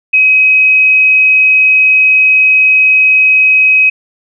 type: tone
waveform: sine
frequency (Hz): 2536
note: D#7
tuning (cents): +32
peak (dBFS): -4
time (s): 0.13-3.9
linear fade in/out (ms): 10
effects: none